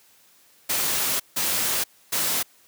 white noise bursts at uneven times, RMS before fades -24 dBFS, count 3, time 0.69-1.2 / 1.36-1.84 / 2.12-2.43 s, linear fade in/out 10 ms, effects white hiss -57 dBFS RMS until 2.67 s + high-pass 100 Hz 12 dB/octave

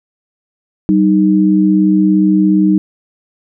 sine tone pair together, 192.31 / 309.5 Hz, G3 / D#4, -33 / -9 cents, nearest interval minor sixth, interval 824 cents, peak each -10 dBFS, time 0.89-2.78 s, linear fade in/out 0 ms, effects none

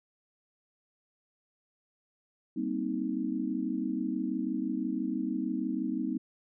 sine chord, C minor seventh, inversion second, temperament just, 196.22 / 235.5 / 261.6 / 314 Hz, G3 / Bb3 / C4 / Eb4, +2 / +18 / 0 / +16 cents, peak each -37 / -35 / -34 / -34 dBFS, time 2.56-6.18 s, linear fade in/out 10 ms, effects none

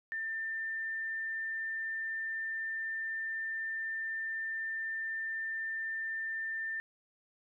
sine tone, 1792 Hz, A6, 31 cents sharp, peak -34 dBFS, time 0.12-6.8 s, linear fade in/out 0 ms, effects none

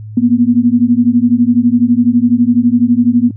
sine beating tone pair, 234.6 / 246.6 Hz, A#3 / B3, +11 / -2 cents, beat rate 12 Hz, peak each -10 dBFS, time 0.17-3.31 s, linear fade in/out 5 ms, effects added 107 Hz sine -25 dBFS peak until 3.36 s

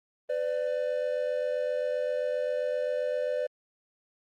triangle tone pair together, 504 / 591.6 Hz, B4 / D5, +35 / +13 cents, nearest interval minor third, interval 278 cents, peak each -28 dBFS, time 0.29-3.47 s, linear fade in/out 10 ms, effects Opus 24 kbps

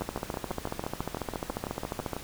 two click trains, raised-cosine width 1 ms, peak -17 / -19 dBFS, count 31 / 14, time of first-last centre 0.02-2.133 / 0.01-2.166 s, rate 14.2 / 6.03 Hz, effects pink hiss -44 dBFS RMS until 2.23 s

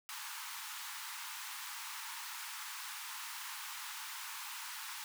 pink high-pass noise, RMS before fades -45 dBFS, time 0.09-5.04 s, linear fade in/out 0 ms, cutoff 850 Hz, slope 96 dB/octave, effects none

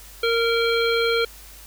harmonic tone, 462.5 Hz, A#4, 14 cents flat, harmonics 1 / 3 / 5 / 7 / 9, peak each -20 / -25 / -27 / -28 / -30 dBFS, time 0.23-1.25 s, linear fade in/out 5 ms, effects added 50 Hz sine -45 dBFS peak until 1.66 s + white hiss -45 dBFS RMS until 1.66 s

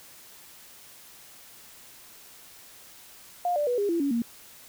sine tone with pitch steps, 708 / 588.5 / 489.2 / 406.6 / 338 / 281 / 233.6 Hz, F5 / D5 / B4 / G#4 / E4 / C#4 / A#3, +23 / +3 / -16 / -37 / +43 / +24 / +4 cents, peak -23 dBFS, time 3.45-4.22 s, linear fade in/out 2 ms, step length 110 ms, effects white hiss -50 dBFS RMS until 4.68 s

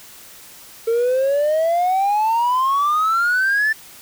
triangle exponential sweep, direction up, 451 to 1781 Hz, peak -12 dBFS, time 0.87-3.73 s, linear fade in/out 10 ms, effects tanh soft clip ceiling -10 dBFS + white hiss -42 dBFS RMS until 4.01 s

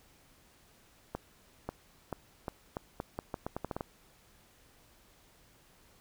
accelerating click train, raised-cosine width 1 ms, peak -21 dBFS, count 14, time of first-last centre 1.15-3.808 s, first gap 540 ms, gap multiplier 0.81, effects pink hiss -63 dBFS RMS until 6 s

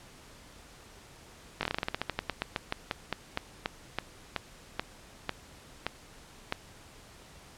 slowing click train, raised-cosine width 0.3 ms, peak -13 dBFS, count 27, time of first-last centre 1.61-6.524 s, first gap 20 ms, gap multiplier 1.15, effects pink hiss -53 dBFS RMS until 7.57 s + low-pass 10000 Hz 12 dB/octave

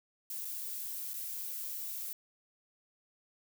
violet noise with dropouts, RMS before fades -40 dBFS, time 0.3-2.13 s, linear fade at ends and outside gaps 2 ms, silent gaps 0.448-0.452 / 1.135-1.139 s, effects none

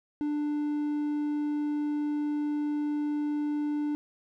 triangle tone, 295.9 Hz, D4, 13 cents sharp, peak -25 dBFS, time 0.21-3.95 s, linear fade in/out 0 ms, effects none

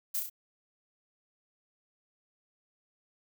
violet noise with echo, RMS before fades -32 dBFS, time 0.14-0.2 s, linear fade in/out 10 ms, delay 33 ms, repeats 3, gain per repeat -4 dB, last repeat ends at 0.299 s, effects none

